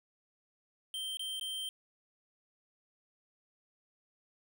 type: tone with dropouts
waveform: square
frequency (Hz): 3136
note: G7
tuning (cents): 0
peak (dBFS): -37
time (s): 0.94-1.69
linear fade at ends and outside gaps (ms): 1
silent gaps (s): 1.171-1.194 / 1.397-1.411
effects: none